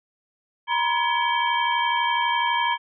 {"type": "tone cluster", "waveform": "sine", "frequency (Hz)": [951, 1023, 1690, 2272, 3156], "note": ["A#5", "C6", "G#6", "C#7", "G7"], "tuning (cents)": [34, -39, 30, 42, 11], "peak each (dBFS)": [-22, -28, -29, -29, -29], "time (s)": [0.67, 2.78], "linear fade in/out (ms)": 50, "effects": []}